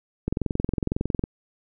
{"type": "click train", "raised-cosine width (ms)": 3, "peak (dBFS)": -11, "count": 22, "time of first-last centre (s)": [0.28, 1.239], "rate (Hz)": 21.9, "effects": []}